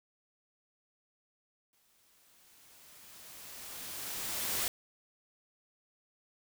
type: noise with exponential growth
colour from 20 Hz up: white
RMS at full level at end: -32 dBFS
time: 1.73-4.68 s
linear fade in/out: 1 ms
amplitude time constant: 640 ms
effects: none